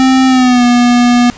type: tone with pitch glide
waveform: square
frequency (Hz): 261.6 to 242.7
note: C4 to B3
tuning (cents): 0 to -30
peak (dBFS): -6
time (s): 0-1.3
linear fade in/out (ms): 0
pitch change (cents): -130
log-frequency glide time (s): 0.27-0.64
effects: pink hiss -34 dBFS RMS until 1.37 s + resampled to 16000 Hz